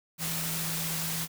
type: tone in noise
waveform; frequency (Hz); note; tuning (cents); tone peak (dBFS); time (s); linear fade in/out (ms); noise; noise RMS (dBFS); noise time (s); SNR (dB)
sine; 163.2; E3; -17; -36; 0.18-1.28; 50; white; -33; 0.18-1.28; -6
effects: none